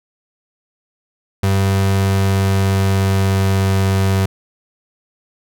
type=tone with pitch glide; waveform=35% pulse; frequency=97.2 to 96.36 Hz; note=G2 to G2; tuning=-14 to -29 cents; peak=-11 dBFS; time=1.43-4.26 s; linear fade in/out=5 ms; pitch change=-15 cents; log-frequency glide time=1.9-3.96 s; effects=none